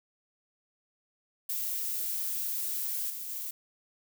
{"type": "noise with level steps", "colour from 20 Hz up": "violet", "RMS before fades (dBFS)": [-33, -39, -37], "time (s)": [1.49, 3.51], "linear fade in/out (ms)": 5, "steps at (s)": [3.1, 3.29], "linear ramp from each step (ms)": 2, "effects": []}